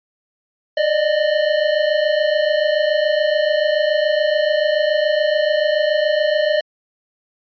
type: tone pair together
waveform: square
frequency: 587.3 / 614.3 Hz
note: D5 / D#5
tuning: 0 / -22 cents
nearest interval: minor second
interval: 78 cents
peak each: -20 / -17 dBFS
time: 0.77-6.61 s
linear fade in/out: 5 ms
effects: resampled to 11025 Hz